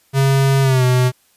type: tone with pitch glide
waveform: square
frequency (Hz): 136.1 to 126.25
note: C#3 to B2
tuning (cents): -31 to +39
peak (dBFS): -12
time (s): 0.13-1.12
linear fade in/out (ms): 50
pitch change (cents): -130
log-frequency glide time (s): 0.62-0.84
effects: white hiss -57 dBFS RMS until 1.36 s + resampled to 32000 Hz